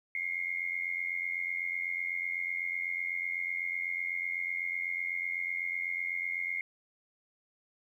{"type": "tone with amplitude modulation", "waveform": "sine", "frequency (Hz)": 2135, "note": "C7", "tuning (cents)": 34, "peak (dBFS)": -28, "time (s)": [0.15, 6.61], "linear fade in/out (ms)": 2, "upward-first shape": "sine", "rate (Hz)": 88, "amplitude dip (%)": 80, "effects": ["11-bit"]}